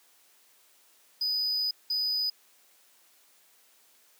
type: tone bursts at uneven times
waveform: triangle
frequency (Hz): 4978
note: D#8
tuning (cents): 0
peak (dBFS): -25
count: 2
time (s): 1.21-1.71 / 1.9-2.3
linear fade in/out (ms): 5
effects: white hiss -62 dBFS RMS until 4.19 s + high-pass 300 Hz 12 dB/octave